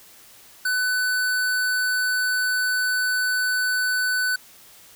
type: tone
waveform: square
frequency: 1500 Hz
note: F#6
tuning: 23 cents sharp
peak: -21 dBFS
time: 0.65-4.36 s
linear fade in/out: 5 ms
effects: white hiss -49 dBFS RMS until 4.95 s